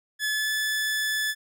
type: tone with pitch glide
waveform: sawtooth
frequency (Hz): 1718 to 1733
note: A6 to A6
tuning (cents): -42 to -27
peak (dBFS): -21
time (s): 0.19-1.35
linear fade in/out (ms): 50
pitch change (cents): +15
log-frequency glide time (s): 0.3-0.5
effects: none